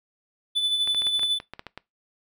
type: tone with tremolo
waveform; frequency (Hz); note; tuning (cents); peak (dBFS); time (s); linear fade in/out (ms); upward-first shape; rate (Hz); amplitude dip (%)
triangle; 3492; A7; -14; -18; 0.55-1.39; 20; sine; 12; 45
type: clicks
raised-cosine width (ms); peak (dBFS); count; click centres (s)
0.3; -20; 11; 0.875 / 0.947 / 1.02 / 1.069 / 1.194 / 1.232 / 1.401 / 1.536 / 1.594 / 1.667 / 1.776
effects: noise-tail reverb RT60 0.2 s tail -22 dB re dry

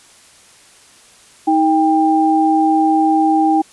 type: tone pair together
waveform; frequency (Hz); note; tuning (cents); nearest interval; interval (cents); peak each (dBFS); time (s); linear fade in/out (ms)
sine; 316.7 / 794; D#4 / G5; +31 / +22; octave + major third; 1591; -13; 1.47-3.62; 10
effects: white hiss -46 dBFS RMS until 3.72 s + resampled to 24000 Hz

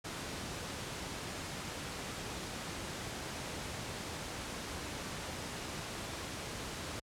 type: noise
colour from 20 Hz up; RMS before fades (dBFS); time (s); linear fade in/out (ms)
pink; -41; 0.04-7; 10
effects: high-pass 60 Hz 12 dB/octave + low-pass 9000 Hz 12 dB/octave

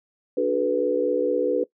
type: chord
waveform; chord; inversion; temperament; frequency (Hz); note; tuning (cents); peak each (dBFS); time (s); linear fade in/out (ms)
sine; B minor seventh; first; equal with one note detuned; 293.7 / 370 / 429.5 / 493.9; D4 / F#4 / A4 / B4; 0 / 0 / -42 / 0; -27 / -27 / -26 / -22; 0.37-1.64; 5
effects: noise-tail reverb RT60 0.1 s tail -20 dB re dry

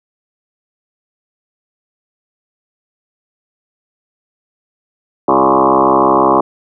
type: tone with frequency modulation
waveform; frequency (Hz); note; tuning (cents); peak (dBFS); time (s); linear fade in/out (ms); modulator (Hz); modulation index
sine; 705; F5; +16; -7; 5.28-6.41; 5; 66.1; 6.6
effects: none

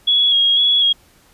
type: tone with vibrato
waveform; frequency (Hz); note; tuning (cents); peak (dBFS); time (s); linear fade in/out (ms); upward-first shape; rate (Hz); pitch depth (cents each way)
sine; 3322; G#7; 0; -11; 0.07-0.93; 10; square; 2; 24
effects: pink hiss -52 dBFS RMS until 1.33 s + resampled to 32000 Hz

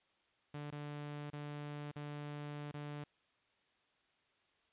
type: tone with dropouts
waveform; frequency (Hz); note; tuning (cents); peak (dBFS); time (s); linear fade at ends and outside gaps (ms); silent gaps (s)
sawtooth; 146.83; D3; 0; -39; 0.54-3.04; 5; 0.707-0.723 / 1.302-1.331 / 1.915-1.959 / 2.715-2.74
effects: white hiss -75 dBFS RMS until 4.72 s + resampled to 8000 Hz

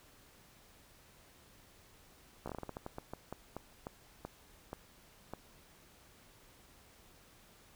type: slowing click train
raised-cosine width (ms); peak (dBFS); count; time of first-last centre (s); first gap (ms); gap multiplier
1; -27; 18; 2.46-5.336; 15; 1.26
effects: pink hiss -62 dBFS RMS until 7.75 s

